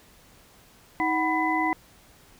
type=tone cluster; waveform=sine; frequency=317.2 / 747 / 989 / 2013 Hz; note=D#4 / F#5 / B5 / B6; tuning=+33 / +16 / +2 / +33 cents; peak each=-27 / -28 / -27 / -28 dBFS; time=1-1.73 s; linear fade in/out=0 ms; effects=pink hiss -55 dBFS RMS until 2.39 s